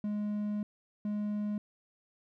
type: tone bursts at uneven times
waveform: triangle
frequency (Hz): 208.5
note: G#3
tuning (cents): +7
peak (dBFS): -29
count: 2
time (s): 0.04-0.63 / 1.05-1.58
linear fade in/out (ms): 2
effects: none